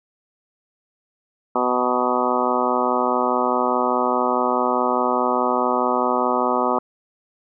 harmonic tone with a mistuned harmonic, 124.8 Hz, B2, 19 cents sharp, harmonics 2 / 3 / 4 / 5 / 6 / 7 / 8 / 9 / 10, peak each -26 / -26 / -26 / -26 / -26 / -26 / -26 / -26 / -26 dBFS, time 1.55-6.79 s, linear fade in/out 5 ms, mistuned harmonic 8, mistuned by -23 cents, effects none

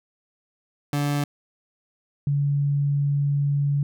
30% pulse / sine tone pair in turn, 144.6 / 142.53 Hz, D3 / C#3, -27 / +49 cents, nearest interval unison, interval 24 cents, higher first, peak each -19 dBFS, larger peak neither, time 0.93-1.24 / 2.27-3.83 s, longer second, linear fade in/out 2 ms, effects none

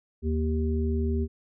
harmonic tone, 78.1 Hz, D#2, 7 cents sharp, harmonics 1 / 3 / 5, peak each -25 / -30 / -32 dBFS, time 0.22-1.28 s, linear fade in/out 50 ms, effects none

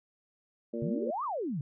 harmonic tone, 116.2 Hz, A#2, 5 cents flat, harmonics 2 / 3 / 4 / 5, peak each -36 / -38 / -39 / -40 dBFS, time 0.73-1.11 s, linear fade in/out 10 ms
sine exponential two-way sweep, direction up then down, 129.7 to 1259 to 129.7 Hz, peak -31 dBFS, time 0.82-1.61 s, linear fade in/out 2 ms, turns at 1.24 s
effects none

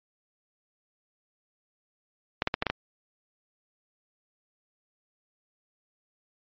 clicks, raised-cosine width 0.3 ms, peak -8 dBFS, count 6, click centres 2.421 / 2.474 / 2.541 / 2.624 / 2.667 / 2.7 s, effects low-pass 4000 Hz 12 dB/octave + MP3 32 kbps

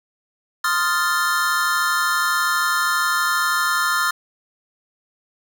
square chord, F dominant seventh, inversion second, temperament equal, 1046.5 / 1244.5 / 1396.9 / 1760 Hz, C6 / Eb6 / F6 / A6, 0 / 0 / 0 / 0 cents, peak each -27 / -24 / -22 / -25 dBFS, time 0.64-4.11 s, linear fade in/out 5 ms, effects none

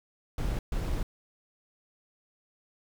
brown noise bursts at uneven times, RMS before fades -30 dBFS, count 2, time 0.38-0.59 / 0.72-1.03 s, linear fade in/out 2 ms, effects none

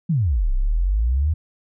sine exponential two-way sweep, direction down then up, 182.5 to 30.39 to 82.4 Hz, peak -16 dBFS, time 0.09-1.34 s, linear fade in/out 10 ms, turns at 0.52 s, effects none

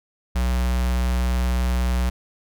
square tone with notch filter, 61.8 Hz, B1, 2 cents sharp, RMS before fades -21 dBFS, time 0.35-2.1 s, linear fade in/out 10 ms, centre 360 Hz, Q 1.4, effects none

